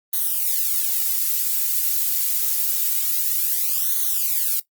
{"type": "noise with flanger", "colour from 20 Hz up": "violet", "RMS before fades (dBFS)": -21, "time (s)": [0.13, 4.6], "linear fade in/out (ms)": 5, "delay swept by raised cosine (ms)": [0.39, 3.79], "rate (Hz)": 0.26, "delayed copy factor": -0.9, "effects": ["noise-tail reverb RT60 0.1 s tail -18 dB re dry", "Opus 32 kbps"]}